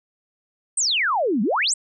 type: exponential two-way sweep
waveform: sine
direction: down then up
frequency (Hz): 8860 to 188.7 to 8860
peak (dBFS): -18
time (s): 0.77-1.74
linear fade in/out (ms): 5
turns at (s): 1.42
effects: none